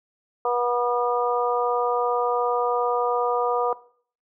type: harmonic tone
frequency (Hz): 242.7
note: B3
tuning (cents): -30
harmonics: 2 / 3 / 4 / 5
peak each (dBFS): -24 / -26 / -27 / -28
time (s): 0.45-3.73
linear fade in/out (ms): 2
effects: noise-tail reverb RT60 0.5 s tail -18 dB re dry